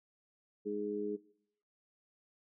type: harmonic tone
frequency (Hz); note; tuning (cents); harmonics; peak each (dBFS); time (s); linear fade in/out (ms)
103.83; G#2; 0; 2 / 3 / 4; -42 / -41 / -36; 0.65-1.17; 20
effects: noise-tail reverb RT60 0.7 s tail -21 dB re dry